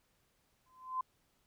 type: tone with exponential growth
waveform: sine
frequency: 1030 Hz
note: C6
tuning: 28 cents flat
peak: -30 dBFS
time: 0.66-1.01 s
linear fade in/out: 5 ms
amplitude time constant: 74 ms
effects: pink hiss -75 dBFS RMS until 1.46 s